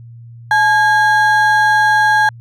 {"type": "ring-modulated tone", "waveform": "triangle", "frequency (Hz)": 1244.5, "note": "D#6", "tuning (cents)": 0, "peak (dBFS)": -4, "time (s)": [0.51, 2.29], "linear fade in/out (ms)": 2, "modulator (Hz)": 388, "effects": ["added 117 Hz sine -33 dBFS peak until 2.4 s"]}